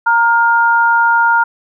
sine tone pair together, 928 / 1412.8 Hz, A#5 / F6, -8 / +20 cents, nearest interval perfect fifth, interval 728 cents, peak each -11 dBFS, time 0.06-1.44 s, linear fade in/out 10 ms, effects none

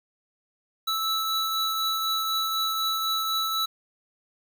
square tone pair together, 1311 / 3929 Hz, E6 / B7, -10 / -10 cents, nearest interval octave + perfect fifth, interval 1900 cents, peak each -28 dBFS, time 0.87-3.66 s, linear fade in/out 10 ms, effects 9-bit

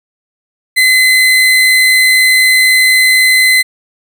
35% pulse tone, 2038 Hz, C7, 46 cents flat, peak -4 dBFS, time 0.76-3.63 s, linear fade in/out 20 ms, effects none

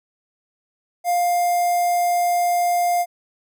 square tone with notch filter, 703 Hz, F5, 11 cents sharp, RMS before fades -19 dBFS, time 1.04-3.06 s, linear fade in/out 50 ms, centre 3200 Hz, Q 0.52, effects none

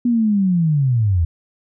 sine linear sweep, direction down, 245.5 to 78.6 Hz, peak -13 dBFS, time 0.05-1.25 s, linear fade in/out 5 ms, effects none

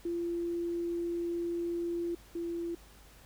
sine tone pair in turn, 342.6 / 340 Hz, F4 / F4, -33 / -46 cents, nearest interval unison, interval 13 cents, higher first, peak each -31 / -33 dBFS, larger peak first, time 0.05-2.15 / 2.35-2.75 s, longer first, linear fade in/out 5 ms, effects added 51 Hz sine -57 dBFS peak until 3.25 s + pink hiss -58 dBFS RMS until 3.25 s

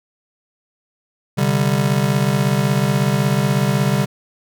square chord, C suspended second, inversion none, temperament just, 130.81 / 147.16 / 196.22 Hz, C3 / D3 / G3, 0 / +4 / +2 cents, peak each -20 dBFS, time 1.37-4.06 s, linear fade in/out 20 ms, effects none

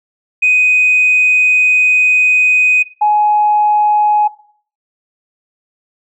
sine tone pair in turn, 2500 / 840.1 Hz, D#7 / G#5, +8 / +20 cents, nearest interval octave + perfect fifth, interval 1888 cents, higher first, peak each -7 dBFS, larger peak neither, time 0.42-2.83 / 3.01-4.28 s, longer first, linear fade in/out 10 ms, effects noise-tail reverb RT60 0.5 s tail -17 dB re dry + tanh soft clip ceiling -3 dBFS

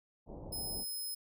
pink low-pass noise, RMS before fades -46 dBFS, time 0.26-0.85 s, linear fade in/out 50 ms, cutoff 860 Hz, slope 48 dB/octave
5% pulse tone, 5130 Hz, E8, 48 cents flat, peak -32 dBFS, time 0.52-1.15 s, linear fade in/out 10 ms
effects none

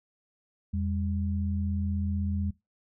sine tone pair together, 84.2 / 200.3 Hz, E2 / G3, +37 / +38 cents, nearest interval octave + minor third, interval 1501 cents, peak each -28 / -32 dBFS, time 0.73-2.51 s, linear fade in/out 10 ms, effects noise-tail reverb RT60 0.2 s tail -20 dB re dry

